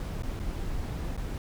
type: noise with dropouts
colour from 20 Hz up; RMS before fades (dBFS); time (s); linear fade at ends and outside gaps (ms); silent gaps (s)
brown; -33; 0-1.38; 1; 0.223-0.233 / 0.393-0.398 / 1.167-1.176
effects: none